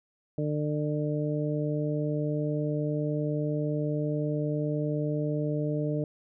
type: harmonic tone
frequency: 149.7 Hz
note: D3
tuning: 33 cents sharp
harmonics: 1 / 2 / 3 / 4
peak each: -29 / -32 / -34 / -35 dBFS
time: 0.38-6.04 s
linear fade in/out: 2 ms
effects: none